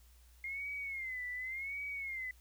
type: tone with vibrato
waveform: sine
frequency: 2118 Hz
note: C7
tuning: 21 cents sharp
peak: -38 dBFS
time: 0.44-2.31 s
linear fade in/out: 2 ms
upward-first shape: sine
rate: 0.89 Hz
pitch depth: 120 cents each way
effects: added 60 Hz sine -59 dBFS peak until 2.4 s + white hiss -68 dBFS RMS until 2.4 s